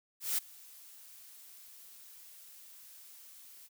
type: noise with ADSR envelope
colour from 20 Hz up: blue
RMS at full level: -30 dBFS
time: 0.2-3.69 s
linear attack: 180 ms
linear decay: 11 ms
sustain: -24 dB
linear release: 37 ms
effects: none